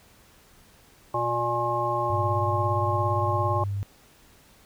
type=harmonic tone; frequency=119 Hz; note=A#2; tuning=36 cents sharp; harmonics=1 / 3 / 5 / 7 / 9; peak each=-33 / -32 / -30 / -29 / -27 dBFS; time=1.14-3.64 s; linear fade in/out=5 ms
type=tone with pitch glide; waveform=sine; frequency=101.6 to 99.91 Hz; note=G#2 to G2; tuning=-38 to +33 cents; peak=-26 dBFS; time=2.1-3.83 s; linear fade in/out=0 ms; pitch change=-29 cents; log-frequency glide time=3.3-3.61 s
effects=pink hiss -56 dBFS RMS until 4.65 s